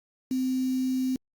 sine tone with quantisation, 258.6 Hz, C4, 20 cents flat, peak -24 dBFS, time 0.31-1.16 s, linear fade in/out 2 ms, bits 7, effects Opus 48 kbps

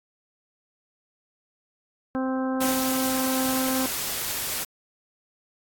harmonic tone, 261.2 Hz, C4, 3 cents flat, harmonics 1 / 2 / 3 / 4 / 5 / 6, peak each -25 / -31 / -35 / -37 / -39 / -41 dBFS, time 2.15-3.86 s, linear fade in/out 0 ms
white noise, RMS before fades -29 dBFS, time 2.6-4.65 s, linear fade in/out 20 ms
effects AAC 64 kbps

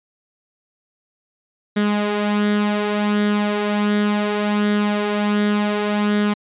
sawtooth tone with flanger, 207.7 Hz, G#3, in tune, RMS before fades -19 dBFS, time 1.76-6.34 s, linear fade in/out 10 ms, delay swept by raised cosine 0.56 to 4.26 ms, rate 0.68 Hz, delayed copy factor +0.5, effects resampled to 8000 Hz

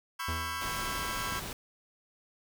sawtooth chord, C# half-diminished seventh, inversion third, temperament just, 997.9 / 1108.7 / 1330.5 / 1596.6 Hz, B5 / C#6 / E6 / G6, +18 / 0 / +16 / +31 cents, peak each -36 dBFS, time 0.19-1.4 s, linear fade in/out 10 ms
45% pulse tone with exponential decay, 82.41 Hz, E2, in tune, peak -32 dBFS, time 0.28-1.02 s, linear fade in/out 5 ms, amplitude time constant 160 ms
pink noise, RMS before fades -39 dBFS, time 0.61-1.53 s, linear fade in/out 2 ms
effects none

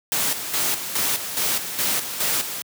white noise with tremolo, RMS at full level -22 dBFS, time 0.12-2.62 s, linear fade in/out 0 ms, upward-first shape square, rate 2.4 Hz, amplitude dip 60%, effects high-pass 100 Hz 12 dB/octave

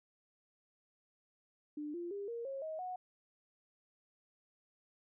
sine tone with pitch steps, 297.9 / 346.2 / 402.3 / 467.5 / 543.2 / 631.2 / 733.5 Hz, D4 / F4 / G4 / A#4 / C#5 / D#5 / F#5, +25 / -15 / +45 / +5 / -35 / +25 / -15 cents, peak -39 dBFS, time 1.77-2.96 s, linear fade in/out 5 ms, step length 170 ms, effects none

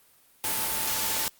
sine tone in noise, 880 Hz, A5, in tune, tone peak -39 dBFS, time 0.44-1.28 s, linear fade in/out 0 ms, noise white, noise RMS -28 dBFS, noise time 0.44-1.28 s, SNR -14 dB, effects white hiss -60 dBFS RMS until 1.39 s + Opus 32 kbps

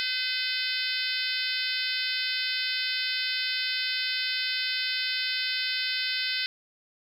harmonic tone, 510 Hz, C5, 44 cents flat, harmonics 3 / 4 / 5 / 6 / 7 / 8 / 9 / 10, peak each -35 / -35 / -35 / -35 / -35 / -35 / -35 / -35 dBFS, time 0-6.46 s, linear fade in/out 0 ms, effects 9-bit

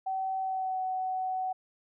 sine tone with pitch glide, 763 to 749 Hz, G5 to F#5, -47 to +21 cents, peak -29 dBFS, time 0.06-1.53 s, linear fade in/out 10 ms, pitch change -32 cents, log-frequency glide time 0.4-0.82 s, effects none

